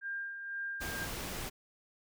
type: tone with tremolo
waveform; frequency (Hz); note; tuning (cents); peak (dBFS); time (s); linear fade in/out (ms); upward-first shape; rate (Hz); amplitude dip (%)
sine; 1600; G6; +35; -35; 0.01-1.08; 50; sine; 2; 50
type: noise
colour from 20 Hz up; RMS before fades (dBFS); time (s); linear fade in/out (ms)
pink; -40; 0.8-1.5; 20
effects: none